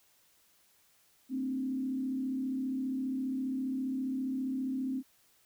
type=tone with frequency modulation; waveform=sine; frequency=261.6 Hz; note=C4; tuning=in tune; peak=-31 dBFS; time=1.29-5.03 s; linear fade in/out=50 ms; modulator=34.9 Hz; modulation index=0.59; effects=white hiss -67 dBFS RMS until 5.45 s